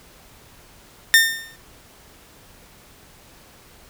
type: tone with exponential decay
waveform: sawtooth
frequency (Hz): 1815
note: A#6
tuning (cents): -47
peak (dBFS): -4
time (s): 1.14-1.56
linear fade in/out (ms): 0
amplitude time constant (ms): 90
effects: pink hiss -49 dBFS RMS until 3.89 s